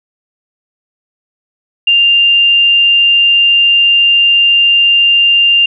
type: tone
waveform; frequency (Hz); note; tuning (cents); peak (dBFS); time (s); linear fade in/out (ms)
sine; 2794; F7; 0; -5; 1.87-5.66; 5
effects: none